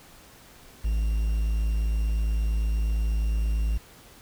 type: tone with quantisation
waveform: triangle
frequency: 54.3 Hz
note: A1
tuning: 22 cents flat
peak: -20 dBFS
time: 0.84-3.78 s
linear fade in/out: 10 ms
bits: 8
effects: pink hiss -51 dBFS RMS until 4.21 s